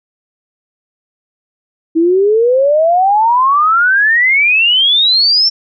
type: exponential sweep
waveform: sine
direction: up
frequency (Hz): 318.4 to 5480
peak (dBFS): -7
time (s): 1.95-5.5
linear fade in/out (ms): 20
effects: none